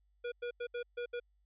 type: tone bursts at uneven times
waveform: square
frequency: 481.7 Hz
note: B4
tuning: 43 cents flat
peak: -37 dBFS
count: 6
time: 0.24-0.32 / 0.42-0.51 / 0.6-0.67 / 0.74-0.83 / 0.97-1.06 / 1.13-1.2 s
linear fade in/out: 10 ms
effects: added 50 Hz sine -69 dBFS peak until 1.45 s + resampled to 8000 Hz